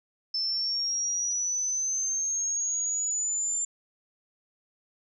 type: linear sweep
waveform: sine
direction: up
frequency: 5274 to 7230 Hz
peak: -26 dBFS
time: 0.34-3.65 s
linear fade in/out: 5 ms
effects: none